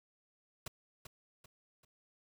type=noise with echo; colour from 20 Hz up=pink; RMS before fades=-42 dBFS; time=0.66-0.68 s; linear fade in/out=5 ms; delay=390 ms; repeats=3; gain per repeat=-8 dB; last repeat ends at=1.85 s; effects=none